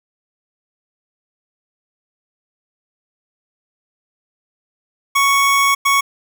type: tone bursts at uneven times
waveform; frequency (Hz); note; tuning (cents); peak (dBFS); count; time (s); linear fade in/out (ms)
25% pulse; 1111; C#6; +4; -8; 2; 5.15-5.75 / 5.85-6.01; 10
effects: none